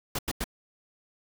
pink noise bursts, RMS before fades -30 dBFS, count 3, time 0.15-0.442 s, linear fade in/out 5 ms, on 38 ms, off 89 ms, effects none

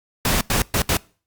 pink noise bursts at uneven times, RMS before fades -19 dBFS, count 4, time 0.25-0.41 / 0.5-0.62 / 0.74-0.82 / 0.89-0.97 s, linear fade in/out 2 ms, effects noise-tail reverb RT60 0.4 s tail -24 dB re dry + Opus 48 kbps

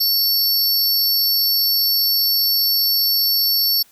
sine tone cluster, 4475 / 5430 / 11770 Hz, C#8 / F8 / F#9, +16 / -50 / -10 cents, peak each -19 dBFS, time 0-3.83 s, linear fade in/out 10 ms, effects white hiss -53 dBFS RMS until 3.91 s

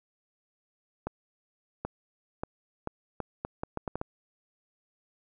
accelerating click train, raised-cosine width 1 ms, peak -18 dBFS, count 11, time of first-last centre 1.07-4.014 s, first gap 780 ms, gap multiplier 0.75, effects none

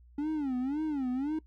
triangle tone with vibrato, 280 Hz, C#4, 18 cents sharp, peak -27 dBFS, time 0.18-1.39 s, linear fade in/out 5 ms, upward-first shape sine, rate 1.9 Hz, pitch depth 200 cents each way, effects noise-tail reverb RT60 0.1 s tail -22 dB re dry + added 60 Hz sine -54 dBFS peak until 1.46 s

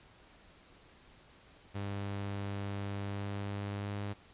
sawtooth tone with pitch glide, 100 to 101.69 Hz, G2 to G#2, +35 to -36 cents, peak -32 dBFS, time 1.74-4.14 s, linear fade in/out 20 ms, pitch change +29 cents, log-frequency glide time 3.05-3.98 s, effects pink hiss -60 dBFS RMS until 4.33 s + resampled to 8000 Hz

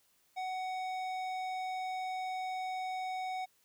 triangle tone with tanh clipping, 746 Hz, F#5, 14 cents sharp, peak -37 dBFS, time 0.36-3.46 s, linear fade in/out 20 ms, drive 18 dB, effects white hiss -71 dBFS RMS until 3.64 s

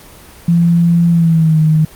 sine tone with pitch glide, 170.2 to 156.07 Hz, F3 to D#3, -44 to +6 cents, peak -7 dBFS, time 0.48-1.85 s, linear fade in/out 5 ms, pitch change -150 cents, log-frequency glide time 1.1-1.59 s, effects pink hiss -38 dBFS RMS until 1.95 s + Opus 24 kbps

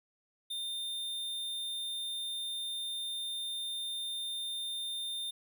square tone, 3620 Hz, A7, 48 cents sharp, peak -36 dBFS, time 0.5-5.31 s, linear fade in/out 10 ms, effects none

